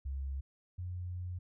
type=tone pair in turn; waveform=sine; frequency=67.9 / 89.72 Hz; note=C#2 / F2; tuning=-35 / +47 cents; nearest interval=perfect fourth; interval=482 cents; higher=second; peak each=-35 / -37 dBFS; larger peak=first; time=0.05-0.41 / 0.78-1.39 s; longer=second; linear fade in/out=10 ms; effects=none